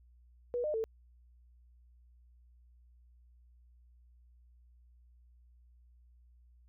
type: tone with pitch steps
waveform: sine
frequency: 485.5 / 606 / 445.3 Hz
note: B4 / D#5 / A4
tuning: -30 / -46 / +21 cents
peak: -31 dBFS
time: 0.54-0.84 s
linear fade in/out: 0 ms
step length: 100 ms
effects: added 60 Hz sine -59 dBFS peak until 6.68 s